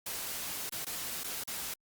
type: noise with dropouts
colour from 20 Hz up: white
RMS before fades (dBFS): -38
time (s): 0.06-1.74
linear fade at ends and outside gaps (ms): 5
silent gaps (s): 0.695-0.721 / 0.848-0.866 / 1.235-1.242 / 1.438-1.475
effects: Opus 48 kbps